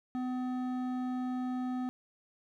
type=tone with hard clipping; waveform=triangle; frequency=252.8 Hz; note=B3; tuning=41 cents sharp; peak=-34 dBFS; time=0.15-1.89 s; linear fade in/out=0 ms; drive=14 dB; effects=none